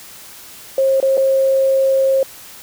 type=tone with dropouts; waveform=sine; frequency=536 Hz; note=C5; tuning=42 cents sharp; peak=-11 dBFS; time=0.78-2.23 s; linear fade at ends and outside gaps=2 ms; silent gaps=1.002-1.027 / 1.171-1.177 s; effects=white hiss -38 dBFS RMS until 2.62 s